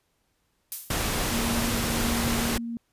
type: noise with exponential decay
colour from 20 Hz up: violet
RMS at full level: -27 dBFS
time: 0.72-1.09 s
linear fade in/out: 0 ms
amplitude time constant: 80 ms
type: noise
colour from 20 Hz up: pink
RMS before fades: -27 dBFS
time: 0.9-2.58 s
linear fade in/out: 5 ms
type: tone with tremolo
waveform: sine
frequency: 233.1 Hz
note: A#3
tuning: in tune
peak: -27 dBFS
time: 1.32-2.77 s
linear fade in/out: 0 ms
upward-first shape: triangle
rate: 1.3 Hz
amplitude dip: 30%
effects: pink hiss -72 dBFS RMS until 2.92 s + resampled to 32000 Hz